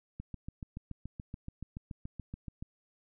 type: click train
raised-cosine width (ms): 5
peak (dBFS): -28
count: 18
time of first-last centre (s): 0.2-2.625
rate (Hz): 7.01
effects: none